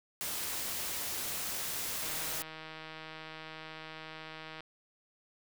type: noise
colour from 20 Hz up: white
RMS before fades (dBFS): -37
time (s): 0.21-2.42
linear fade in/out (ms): 0
type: click train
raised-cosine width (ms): 0.3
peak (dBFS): -29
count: 408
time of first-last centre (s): 2.03-4.606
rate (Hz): 158
effects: none